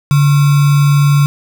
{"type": "tone with sample-and-hold", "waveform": "sine", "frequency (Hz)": 143.7, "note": "D3", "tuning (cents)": -37, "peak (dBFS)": -6, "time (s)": [0.11, 1.26], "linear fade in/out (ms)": 0, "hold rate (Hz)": 1225, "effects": []}